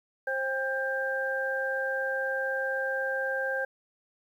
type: tone cluster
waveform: sine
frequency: 531 / 798 / 1586 Hz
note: C5 / G5 / G6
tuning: +25 / +31 / +20 cents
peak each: -31 / -38 / -30 dBFS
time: 0.27-3.65 s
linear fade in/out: 5 ms
effects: 10-bit